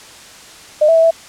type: tone with pitch steps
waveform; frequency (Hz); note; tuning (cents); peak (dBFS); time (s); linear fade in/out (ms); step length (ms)
sine; 607 / 656 / 652 / 659; D#5 / E5 / E5 / E5; -43 / -9 / -19 / -1; -7; 0.81-1.11; 10; 75
effects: white hiss -38 dBFS RMS until 1.28 s + low-pass 8000 Hz 12 dB/octave